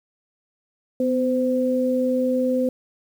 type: tone pair together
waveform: sine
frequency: 251.9 / 514 Hz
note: B3 / C5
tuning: +34 / -31 cents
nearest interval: octave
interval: 1235 cents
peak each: -21 dBFS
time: 1-2.69 s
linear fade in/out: 2 ms
effects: 8-bit